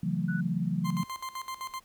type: chord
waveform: sine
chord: F# minor seventh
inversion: second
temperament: just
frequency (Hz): 138.75 / 166.5 / 185 / 222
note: C#3 / E3 / F#3 / A3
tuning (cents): +2 / +18 / 0 / +16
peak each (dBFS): -36 / -30 / -31 / -36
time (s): 0.03-1.04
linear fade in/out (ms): 5
type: tone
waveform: sine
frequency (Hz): 1480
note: F#6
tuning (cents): 0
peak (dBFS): -36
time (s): 0.28-0.41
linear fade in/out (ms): 10
type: tone with tremolo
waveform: 40% pulse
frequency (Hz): 1046.5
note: C6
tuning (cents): 0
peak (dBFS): -33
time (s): 0.84-1.8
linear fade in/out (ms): 20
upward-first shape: square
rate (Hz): 7.8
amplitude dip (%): 80
effects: pink hiss -63 dBFS RMS until 1.84 s